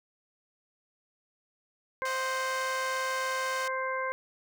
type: harmonic tone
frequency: 523.3 Hz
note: C5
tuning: in tune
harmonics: 1 / 2 / 3 / 4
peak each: -34 / -33 / -36 / -38 dBFS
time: 2.02-4.12 s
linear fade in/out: 0 ms
type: chord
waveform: 5% pulse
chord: C diminished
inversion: none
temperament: equal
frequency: 523.3 / 622.3 / 740 Hz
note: C5 / Eb5 / Gb5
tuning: 0 / 0 / 0 cents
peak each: -30 / -31 / -30 dBFS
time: 2.05-3.68 s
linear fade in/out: 5 ms
effects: none